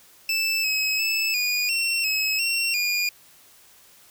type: tone with pitch steps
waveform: 25% pulse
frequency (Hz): 2641 / 2558 / 2622 / 2451 / 2717 / 2568 / 2728 / 2429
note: E7 / D#7 / E7 / D#7 / F7 / E7 / F7 / D#7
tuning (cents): +3 / +47 / -10 / -27 / -48 / -46 / -41 / -42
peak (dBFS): -18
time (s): 0.29-3.09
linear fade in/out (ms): 2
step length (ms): 350
effects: white hiss -53 dBFS RMS until 4.1 s